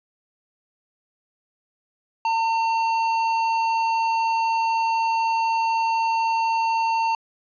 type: tone with hard clipping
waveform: sine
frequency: 906 Hz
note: A#5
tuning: 50 cents flat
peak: -21 dBFS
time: 2.25-7.15 s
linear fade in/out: 2 ms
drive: 9 dB
effects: resampled to 16000 Hz